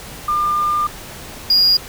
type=tone pair in turn; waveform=sine; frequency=1201 / 4856 Hz; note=D6 / D#8; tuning=+38 / -43 cents; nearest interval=2 octaves; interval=2419 cents; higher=second; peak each=-14 / -7 dBFS; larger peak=second; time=0.28-0.87 / 1.5-1.77 s; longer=first; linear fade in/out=5 ms; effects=tanh soft clip ceiling -9 dBFS + pink hiss -34 dBFS RMS until 1.88 s